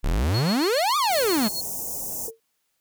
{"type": "exponential two-way sweep", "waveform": "45% pulse", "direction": "up then down", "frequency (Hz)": [30.8, 1244.5, 196.3], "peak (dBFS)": -20, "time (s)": [0.03, 1.49], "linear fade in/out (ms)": 20, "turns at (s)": 0.97}
{"type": "tone with tremolo", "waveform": "triangle", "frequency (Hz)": 4322, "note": "C#8", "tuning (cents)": -45, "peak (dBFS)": -25, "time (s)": [0.34, 1.61], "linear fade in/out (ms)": 5, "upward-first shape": "triangle", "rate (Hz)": 7.4, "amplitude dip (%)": 95}
{"type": "band-stop noise", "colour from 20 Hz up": "white", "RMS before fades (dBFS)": -31, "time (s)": [1.08, 2.31], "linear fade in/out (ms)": 50, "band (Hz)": [890, 5800], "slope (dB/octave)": 48}
{"type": "tone with exponential decay", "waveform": "sine", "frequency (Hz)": 452.4, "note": "A4", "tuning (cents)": 48, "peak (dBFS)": -28, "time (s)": [2.28, 2.4], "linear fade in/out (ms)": 1, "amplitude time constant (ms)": 24}
{"effects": ["white hiss -73 dBFS RMS until 2.8 s"]}